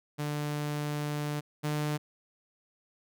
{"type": "tone pair in turn", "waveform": "sawtooth", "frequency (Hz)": [148, 149.72], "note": ["D3", "D3"], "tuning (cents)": [14, 34], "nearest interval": "unison", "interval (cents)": 20, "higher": "second", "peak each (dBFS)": [-27, -25], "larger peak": "second", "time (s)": [[0.18, 1.41], [1.63, 1.98]], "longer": "first", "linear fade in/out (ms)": 20, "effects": []}